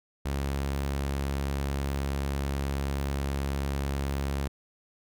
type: tone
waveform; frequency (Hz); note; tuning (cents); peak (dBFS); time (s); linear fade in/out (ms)
sawtooth; 69.3; C#2; 0; -24; 0.25-4.48; 10
effects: none